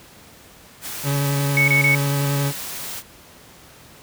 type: noise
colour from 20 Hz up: white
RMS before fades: -31 dBFS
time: 0.81-3.03 s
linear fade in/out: 50 ms
type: tone with vibrato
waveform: 40% pulse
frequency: 141.1 Hz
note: C#3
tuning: 31 cents sharp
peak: -18 dBFS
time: 1.03-2.53 s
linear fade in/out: 50 ms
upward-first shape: sine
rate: 11 Hz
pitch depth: 15 cents each way
type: tone bursts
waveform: sine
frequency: 2217 Hz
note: C#7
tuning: in tune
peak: -14 dBFS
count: 3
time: 1.57-1.95 s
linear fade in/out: 2 ms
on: 110 ms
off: 25 ms
effects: pink hiss -46 dBFS RMS until 4.02 s + high-pass 60 Hz 12 dB/octave